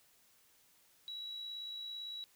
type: tone with amplitude modulation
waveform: sine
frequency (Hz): 3900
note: B7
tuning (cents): -23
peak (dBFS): -40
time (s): 1.08-2.24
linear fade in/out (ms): 0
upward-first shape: sine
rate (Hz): 57.8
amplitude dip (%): 35
effects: white hiss -68 dBFS RMS until 2.35 s